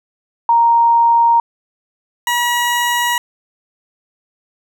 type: tone pair in turn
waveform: sine / 20% pulse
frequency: 932.3 / 962.4 Hz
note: A#5 / B5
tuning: 0 / -45 cents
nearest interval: minor second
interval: 55 cents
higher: second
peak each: -8 / -9 dBFS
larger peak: first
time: 0.49-1.4 / 2.27-3.18 s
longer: neither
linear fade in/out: 2 ms
effects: none